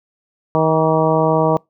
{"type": "harmonic tone with a mistuned harmonic", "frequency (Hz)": 158.7, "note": "D#3", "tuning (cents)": 35, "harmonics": [1, 2, 3, 4, 5, 6, 7], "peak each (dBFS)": [-19, -21, -18, -18, -23, -20, -24], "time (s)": [0.55, 1.57], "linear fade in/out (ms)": 0, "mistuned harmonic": 7, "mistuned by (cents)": 48, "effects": ["noise-tail reverb RT60 0.2 s tail -26 dB re dry"]}